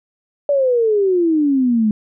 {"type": "exponential sweep", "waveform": "sine", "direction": "down", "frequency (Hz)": [583, 209], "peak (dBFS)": -12, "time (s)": [0.49, 1.91], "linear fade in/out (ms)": 2, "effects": []}